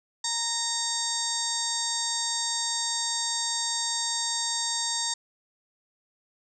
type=harmonic tone; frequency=925 Hz; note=A#5; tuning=14 cents flat; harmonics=1 / 2 / 4 / 5 / 6 / 7 / 8 / 9; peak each=-36 / -39 / -33 / -33 / -36 / -35 / -33 / -37 dBFS; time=0.24-5.14 s; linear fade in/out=5 ms; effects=none